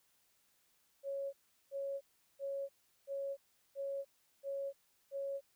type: tone bursts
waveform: sine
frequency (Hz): 553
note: C#5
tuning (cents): -4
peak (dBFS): -37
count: 7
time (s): 1.03-5.41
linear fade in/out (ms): 50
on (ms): 300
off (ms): 380
effects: white hiss -74 dBFS RMS until 5.55 s